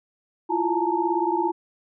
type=tone cluster; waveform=sine; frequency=335.7 / 353.3 / 858 / 918 Hz; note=E4 / F4 / A5 / A#5; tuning=+32 / +20 / -44 / -27 cents; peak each=-26 dBFS; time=0.49-1.52 s; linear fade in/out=20 ms; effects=none